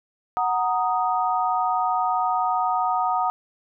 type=chord; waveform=sine; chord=D# minor; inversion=first; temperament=equal; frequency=740 / 932.3 / 1244.5 Hz; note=F#5 / A#5 / D#6; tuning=0 / 0 / 0 cents; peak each=-23 / -25 / -25 dBFS; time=0.37-3.3 s; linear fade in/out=0 ms; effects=none